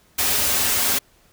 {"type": "noise with comb filter", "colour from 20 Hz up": "white", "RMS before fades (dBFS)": -20, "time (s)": [0.18, 0.99], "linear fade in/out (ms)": 10, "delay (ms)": 6, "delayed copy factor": -0.6, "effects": ["pink hiss -57 dBFS RMS until 1.32 s"]}